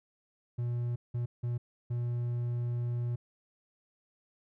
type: tone bursts at uneven times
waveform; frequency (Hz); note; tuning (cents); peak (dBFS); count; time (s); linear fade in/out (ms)
triangle; 120.3; B2; -45; -28; 4; 0.58-0.96 / 1.14-1.26 / 1.43-1.58 / 1.9-3.16; 10
effects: none